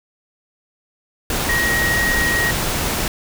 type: tone in noise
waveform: sine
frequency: 1889 Hz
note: A#6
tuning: 22 cents sharp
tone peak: -17 dBFS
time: 1.49-2.51 s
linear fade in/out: 2 ms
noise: pink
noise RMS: -21 dBFS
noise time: 1.3-3.08 s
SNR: +1 dB
effects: none